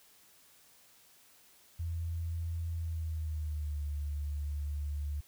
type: tone with pitch glide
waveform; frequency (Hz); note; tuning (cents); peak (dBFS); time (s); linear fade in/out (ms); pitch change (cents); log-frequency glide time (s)
sine; 83.4 to 73.02; E2 to D2; +21 to -9; -33; 1.79-5.21; 10; -230; 2.75-3.83
effects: white hiss -62 dBFS RMS until 5.27 s